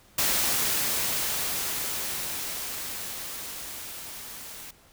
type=noise with level ramp; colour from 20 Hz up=white; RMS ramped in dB=-24 to -42 dBFS; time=0.18-4.71 s; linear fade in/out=5 ms; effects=pink hiss -57 dBFS RMS until 4.92 s